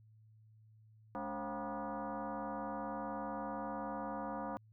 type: tone with frequency modulation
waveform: sine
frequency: 211.1 Hz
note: G#3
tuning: 29 cents sharp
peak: -38 dBFS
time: 1.15-4.57 s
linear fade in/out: 0 ms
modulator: 249 Hz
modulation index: 4
effects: added 109 Hz sine -60 dBFS peak until 4.72 s